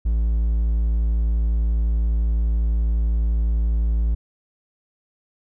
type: tone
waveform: triangle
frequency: 55.9 Hz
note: A1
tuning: 28 cents sharp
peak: -15 dBFS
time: 0.05-4.15 s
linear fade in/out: 10 ms
effects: none